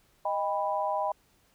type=chord; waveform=sine; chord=Eb augmented; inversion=none; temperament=equal with one note detuned; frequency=622.3 / 798.2 / 987.8 Hz; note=Eb5 / G5 / B5; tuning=0 / +31 / 0 cents; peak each=-31 dBFS; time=0.25-1.12 s; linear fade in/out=5 ms; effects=pink hiss -66 dBFS RMS until 1.54 s

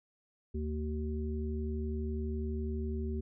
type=harmonic tone; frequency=76 Hz; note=D#2; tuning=40 cents flat; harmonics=1 / 3 / 5; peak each=-34 / -39 / -41 dBFS; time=0.54-3.21 s; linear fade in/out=10 ms; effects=none

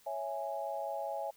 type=chord; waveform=sine; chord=C# minor; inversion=none; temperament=equal; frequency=554.4 / 659.3 / 830.6 Hz; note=C#5 / E5 / G#5; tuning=0 / 0 / 0 cents; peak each=-40 / -39 / -39 dBFS; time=0.06-1.31 s; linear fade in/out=10 ms; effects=white hiss -64 dBFS RMS until 1.36 s

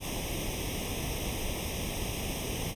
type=noise with comb filter; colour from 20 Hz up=pink; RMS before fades=-34 dBFS; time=0-2.75 s; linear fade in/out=50 ms; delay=0.34 ms; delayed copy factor=+0.85; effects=resampled to 32000 Hz

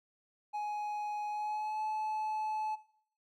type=tone with pitch glide; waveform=triangle; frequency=837 to 862.5 Hz; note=G#5 to A5; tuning=+13 to -35 cents; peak=-32 dBFS; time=0.53-2.76 s; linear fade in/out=20 ms; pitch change=+52 cents; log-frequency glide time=1.29-1.82 s; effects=noise-tail reverb RT60 0.6 s tail -17 dB re dry

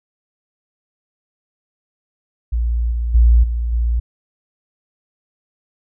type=tone with level steps; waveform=sine; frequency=58.27 Hz; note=A#1; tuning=in tune; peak=-15 / -17 / -7 / -17 / -14 dBFS; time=2.52-4 s; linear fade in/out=10 ms; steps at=2.91 / 3.14 / 3.43 / 3.72 s; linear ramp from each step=10 ms; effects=none

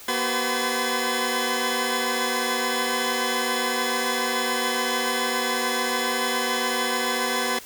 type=tone cluster; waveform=15% pulse; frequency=241.2 / 380.7 / 511 / 1015 / 1715 Hz; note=B3 / F#4 / C5 / B5 / A6; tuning=-41 / +49 / -41 / +47 / -45 cents; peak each=-23 dBFS; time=0.08-7.59 s; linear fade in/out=5 ms; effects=white hiss -43 dBFS RMS until 7.65 s

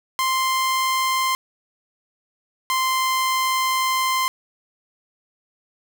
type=tone pair in turn; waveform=sawtooth; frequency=1046.5 / 1042.3 Hz; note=C6 / C6; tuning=0 / -7 cents; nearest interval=unison; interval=7 cents; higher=first; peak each=-15 dBFS; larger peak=neither; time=0.19-1.35 / 2.7-4.28 s; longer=second; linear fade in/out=0 ms; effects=none

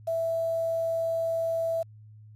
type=tone with quantisation; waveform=sine; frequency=659.3 Hz; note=E5; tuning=in tune; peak=-25 dBFS; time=0.07-1.83 s; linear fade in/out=10 ms; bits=8; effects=added 107 Hz sine -47 dBFS peak until 2.35 s + resampled to 32000 Hz

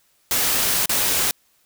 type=noise with dropouts; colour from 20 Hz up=white; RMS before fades=-20 dBFS; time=0.31-1.31 s; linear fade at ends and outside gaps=1 ms; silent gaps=0.858-0.894 s; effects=white hiss -62 dBFS RMS until 1.65 s

